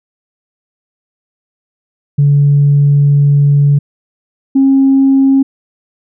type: tone pair in turn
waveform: sine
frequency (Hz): 143.2 / 270.3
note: D3 / C#4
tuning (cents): -43 / -44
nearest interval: major seventh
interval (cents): 1099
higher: second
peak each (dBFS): -4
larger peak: neither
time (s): 2.18-3.79 / 4.55-5.43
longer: first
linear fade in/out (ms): 10
effects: tanh soft clip ceiling -1 dBFS